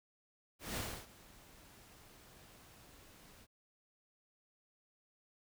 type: noise with ADSR envelope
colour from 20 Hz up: pink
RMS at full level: -39 dBFS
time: 0.59-3.47 s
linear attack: 170 ms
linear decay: 300 ms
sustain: -21 dB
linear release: 42 ms
effects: none